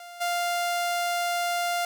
sawtooth tone with level steps, 698.5 Hz, F5, in tune, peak -37 / -21 dBFS, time 0-1.85 s, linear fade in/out 2 ms, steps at 0.2 s, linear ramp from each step 20 ms, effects none

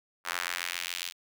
square tone with high-pass filter sweep, 43.65 Hz, F1, in tune, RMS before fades -35 dBFS, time 0.24-1.13 s, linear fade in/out 50 ms, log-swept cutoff 1300 to 3300 Hz, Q 1.4, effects none

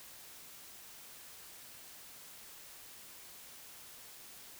silence, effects white hiss -53 dBFS RMS until 4.59 s

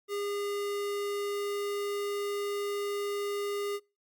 square tone, 406.6 Hz, G#4, 37 cents flat, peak -32 dBFS, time 0.08-3.8 s, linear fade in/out 50 ms, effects noise-tail reverb RT60 0.3 s tail -26 dB re dry + Opus 48 kbps

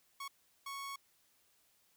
sawtooth tone bursts at uneven times, 1107 Hz, C#6, 3 cents flat, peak -38 dBFS, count 2, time 0.2-0.28 / 0.66-0.96 s, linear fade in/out 5 ms, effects white hiss -72 dBFS RMS until 1.96 s

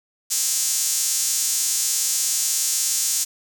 sawtooth tone with high-pass filter, 263.4 Hz, C4, 12 cents sharp, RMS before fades -22 dBFS, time 0.3-3.25 s, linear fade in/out 20 ms, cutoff 6800 Hz, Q 2.1, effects none

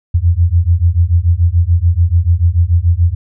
sine beating tone pair, 82.7 / 89.6 Hz, E2 / F2, +6 / +45 cents, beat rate 6.9 Hz, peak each -11 dBFS, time 0.14-3.15 s, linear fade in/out 10 ms, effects none

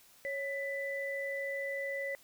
sine tone pair together, 553 / 1990.1 Hz, C#5 / B6, -4 / +13 cents, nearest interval octave + minor seventh, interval 2217 cents, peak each -37 / -37 dBFS, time 0.25-2.15 s, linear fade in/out 0 ms, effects white hiss -61 dBFS RMS until 2.23 s

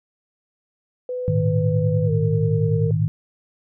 sine tone with pitch glide, 500 to 458.5 Hz, B4 to A#4, +21 to -29 cents, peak -24 dBFS, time 1.09-2.91 s, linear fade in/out 2 ms, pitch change -150 cents, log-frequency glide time 2.05-2.11 s
sine chord, Ab suspended second, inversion none, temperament equal with one note detuned, 106.25 / 116.54 / 155.56 Hz, Ab2 / Bb2 / Eb3, +40 / 0 / 0 cents, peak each -21 / -25 / -20 dBFS, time 1.28-3.08 s, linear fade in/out 0 ms
effects none

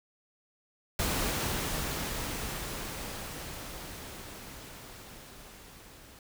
pink noise with level ramp, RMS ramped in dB -30 to -53 dBFS, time 0.99-6.19 s, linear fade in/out 2 ms, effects none

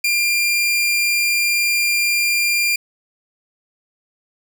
sawtooth tone, 2393 Hz, D7, 32 cents sharp, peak -12 dBFS, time 0.04-2.76 s, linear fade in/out 5 ms, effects none

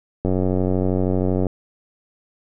click train, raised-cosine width 2 ms, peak -8 dBFS, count 114, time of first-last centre 0.25-1.468 s, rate 92.8 Hz, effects none

